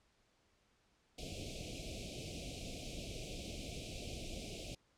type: band-stop noise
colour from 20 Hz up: pink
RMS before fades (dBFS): -45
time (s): 1.18-4.75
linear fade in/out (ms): 5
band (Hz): 720 to 2300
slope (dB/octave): 96
effects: pink hiss -74 dBFS RMS until 4.97 s + low-pass 7000 Hz 12 dB/octave